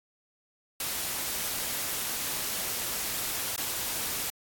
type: noise with dropouts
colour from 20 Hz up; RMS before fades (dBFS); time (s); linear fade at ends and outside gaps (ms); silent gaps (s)
white; -32; 0.8-4.3; 2; 3.562-3.578
effects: AAC 64 kbps